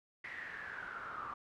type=noise with band-pass filter sweep; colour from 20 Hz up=brown; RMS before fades=-45 dBFS; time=0.24-1.34 s; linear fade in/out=5 ms; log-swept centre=2000 to 1200 Hz; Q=9.4; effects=none